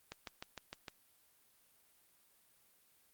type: click train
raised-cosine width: 0.2 ms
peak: -26 dBFS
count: 6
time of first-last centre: 0.12-0.882 s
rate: 6.56 Hz
effects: white hiss -70 dBFS RMS until 3.13 s + Opus 32 kbps